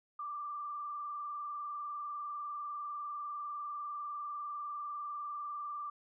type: tone with vibrato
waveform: sine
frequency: 1178 Hz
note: D6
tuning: 5 cents sharp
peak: -38 dBFS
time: 0.19-5.9 s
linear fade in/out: 5 ms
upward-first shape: sine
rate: 20 Hz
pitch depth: 45 cents each way
effects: none